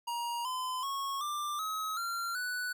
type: tone with pitch steps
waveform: square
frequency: 946 / 1019.8 / 1099.3 / 1185 / 1277.4 / 1377 / 1484.4 Hz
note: A#5 / C6 / C#6 / D6 / D#6 / F6 / F#6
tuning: +25 / -45 / -15 / +15 / +45 / -25 / +5 cents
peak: -34 dBFS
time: 0.07-2.73 s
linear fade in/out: 10 ms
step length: 380 ms
effects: none

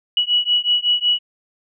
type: beating tone pair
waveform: sine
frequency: 2929 / 2934.4 Hz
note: F#7 / F#7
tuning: -18 / -15 cents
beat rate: 5.4 Hz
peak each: -18 dBFS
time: 0.17-1.19 s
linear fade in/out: 2 ms
effects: none

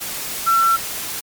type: tone in noise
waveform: sine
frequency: 1347 Hz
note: E6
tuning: 37 cents sharp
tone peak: -12 dBFS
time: 0.46-0.77 s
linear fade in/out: 20 ms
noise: white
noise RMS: -27 dBFS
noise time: 0-1.21 s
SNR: +12 dB
effects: MP3 96 kbps

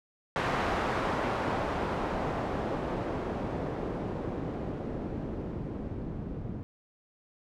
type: noise with low-pass filter sweep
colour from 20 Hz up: white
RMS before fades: -33 dBFS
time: 0.36-6.63 s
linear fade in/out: 0 ms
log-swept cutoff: 1300 to 220 Hz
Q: 0.77
effects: none

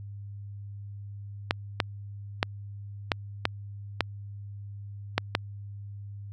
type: clicks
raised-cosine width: 0.3 ms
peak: -6 dBFS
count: 8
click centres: 1.509 / 1.802 / 2.429 / 3.118 / 3.454 / 4.007 / 5.18 / 5.351 s
effects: added 101 Hz sine -38 dBFS peak until 6.32 s

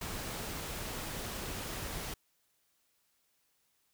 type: noise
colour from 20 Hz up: pink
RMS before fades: -40 dBFS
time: 0.01-2.14 s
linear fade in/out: 5 ms
effects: white hiss -75 dBFS RMS until 3.93 s

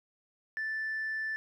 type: tone with tanh clipping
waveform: triangle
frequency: 1760 Hz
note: A6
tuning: in tune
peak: -32 dBFS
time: 0.57-1.36 s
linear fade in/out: 0 ms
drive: 5 dB
effects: none

